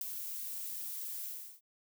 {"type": "noise with ADSR envelope", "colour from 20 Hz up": "violet", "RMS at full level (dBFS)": -31, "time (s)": [0.01, 1.61], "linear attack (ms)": 5, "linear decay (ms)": 4, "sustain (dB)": -10, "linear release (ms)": 350, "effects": []}